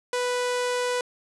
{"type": "tone", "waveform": "sawtooth", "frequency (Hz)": 493.9, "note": "B4", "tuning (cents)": 0, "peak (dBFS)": -20, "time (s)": [0.13, 1.01], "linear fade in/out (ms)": 2, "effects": ["resampled to 24000 Hz", "8-bit"]}